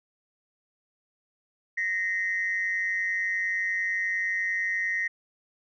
sine tone pair together, 1858.6 / 2050 Hz, A#6 / C7, -6 / -36 cents, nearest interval major second, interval 170 cents, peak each -26 / -29 dBFS, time 1.77-5.08 s, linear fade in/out 10 ms, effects tanh soft clip ceiling -19 dBFS

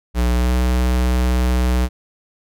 square tone with pitch glide, 60.4 to 62.13 Hz, B1 to B1, -38 to +11 cents, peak -15 dBFS, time 0.14-1.89 s, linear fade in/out 50 ms, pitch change +49 cents, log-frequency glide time 0.33-0.52 s, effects none

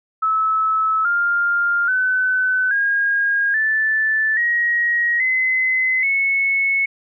sine tone with pitch steps, 1300 / 1401.4 / 1510.7 / 1628.5 / 1755.5 / 1892.3 / 2040 / 2199 Hz, E6 / F6 / F#6 / G#6 / A6 / A#6 / C7 / C#7, -24 / +6 / +36 / -34 / -4 / +25 / -44 / -14 cents, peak -15 dBFS, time 0.22-6.86 s, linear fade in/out 10 ms, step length 830 ms, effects none

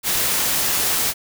white noise, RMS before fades -20 dBFS, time 0.03-1.14 s, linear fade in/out 50 ms, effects none

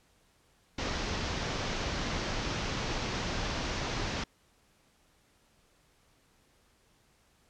pink low-pass noise, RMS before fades -34 dBFS, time 0.78-4.24 s, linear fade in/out 5 ms, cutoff 6300 Hz, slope 48 dB/octave, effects pink hiss -67 dBFS RMS until 7.49 s + low-pass 11000 Hz 12 dB/octave

